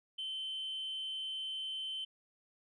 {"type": "tone with amplitude modulation", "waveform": "sine", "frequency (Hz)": 3075, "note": "G7", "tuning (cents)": -34, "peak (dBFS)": -34, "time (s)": [0.18, 2.05], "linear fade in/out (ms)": 10, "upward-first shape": "sine", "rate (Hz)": 248, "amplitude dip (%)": 40, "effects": ["tanh soft clip ceiling -34 dBFS"]}